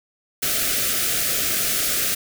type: band-stop noise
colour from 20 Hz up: white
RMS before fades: -22 dBFS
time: 0.42-2.15 s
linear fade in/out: 10 ms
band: 730 to 1200 Hz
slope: 96 dB/octave
effects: none